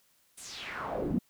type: noise with band-pass filter sweep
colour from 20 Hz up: brown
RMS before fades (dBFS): -35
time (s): 0.37-1.19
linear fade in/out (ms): 10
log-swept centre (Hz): 10000 to 200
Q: 3.2
effects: white hiss -68 dBFS RMS until 1.29 s